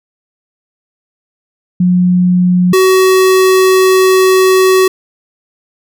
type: tone pair in turn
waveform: sine / square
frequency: 179.9 / 375.9 Hz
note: F#3 / F#4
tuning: -48 / +27 cents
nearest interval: octave + minor second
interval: 1275 cents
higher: second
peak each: -6 dBFS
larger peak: neither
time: 1.8-2.73 / 2.73-4.88 s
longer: second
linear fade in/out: 5 ms
effects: none